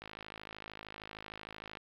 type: click train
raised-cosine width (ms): 0.3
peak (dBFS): -28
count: 94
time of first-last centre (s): 0.02-1.771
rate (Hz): 53.1
effects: low-pass 5000 Hz 12 dB/octave + 10-bit